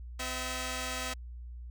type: tone pair together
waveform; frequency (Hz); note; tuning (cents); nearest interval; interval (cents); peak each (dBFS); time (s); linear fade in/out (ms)
5% pulse; 254.9 / 648; C4 / E5; -45 / -30; octave + major third; 1615; -26; 0.19-1.14; 10
effects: added 60 Hz sine -41 dBFS peak until 1.7 s